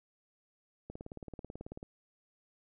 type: click train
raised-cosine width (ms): 2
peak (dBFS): -30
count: 18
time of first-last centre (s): 0.9-1.829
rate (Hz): 18.3
effects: none